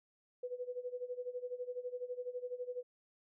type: tone with tremolo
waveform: sine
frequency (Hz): 495.7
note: B4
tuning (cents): +6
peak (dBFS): -36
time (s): 0.43-2.83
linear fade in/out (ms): 5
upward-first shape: sine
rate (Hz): 12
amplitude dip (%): 85
effects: none